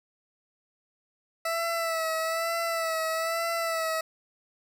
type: tone with vibrato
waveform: 20% pulse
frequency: 657 Hz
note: E5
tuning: 6 cents flat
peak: -22 dBFS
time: 1.45-4.01 s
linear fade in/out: 5 ms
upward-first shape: sine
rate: 1.1 Hz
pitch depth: 39 cents each way
effects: none